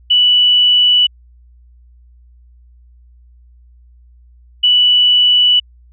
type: tone pair in turn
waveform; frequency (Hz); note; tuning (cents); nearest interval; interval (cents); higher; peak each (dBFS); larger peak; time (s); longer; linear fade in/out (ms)
sine; 2960 / 2960; F#7 / F#7; 0 / 0; unison; 0; neither; -7 / -7; neither; 0.1-1.07 / 4.63-5.6; neither; 10
effects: added 60 Hz sine -42 dBFS peak until 5.92 s